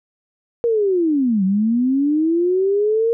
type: linear two-way sweep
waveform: sine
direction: down then up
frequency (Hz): 478.3 to 185 to 466.8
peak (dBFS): -14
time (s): 0.64-3.13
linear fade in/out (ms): 0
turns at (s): 1.44
effects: none